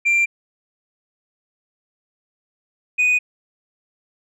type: tone pair in turn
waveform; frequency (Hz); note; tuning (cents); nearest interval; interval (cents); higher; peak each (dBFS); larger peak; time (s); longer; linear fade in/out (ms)
sine; 2369 / 2484; D7 / D#7; +14 / -3; minor second; 83; second; -11; neither; 0.05-0.26 / 2.98-3.19; neither; 20
effects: tanh soft clip ceiling -13 dBFS